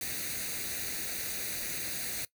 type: noise with comb filter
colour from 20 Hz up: white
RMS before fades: -36 dBFS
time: 0.01-2.25 s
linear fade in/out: 2 ms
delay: 0.47 ms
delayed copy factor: +0.7
effects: noise-tail reverb RT60 0.1 s tail -20 dB re dry